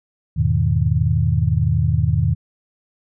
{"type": "chord", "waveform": "sine", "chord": "E major seventh", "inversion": "none", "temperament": "equal", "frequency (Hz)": [82.41, 103.83, 123.47, 155.56], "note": ["E2", "G#2", "B2", "D#3"], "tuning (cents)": [0, 0, 0, 0], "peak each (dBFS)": -20, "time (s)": [0.36, 2.35], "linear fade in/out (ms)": 20, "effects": []}